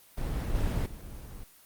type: noise with level steps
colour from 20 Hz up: brown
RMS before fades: -31 / -28 / -42 dBFS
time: 0.17-1.44 s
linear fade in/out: 10 ms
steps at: 0.55 / 0.86 s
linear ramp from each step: 2 ms
effects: white hiss -57 dBFS RMS until 1.65 s + Opus 24 kbps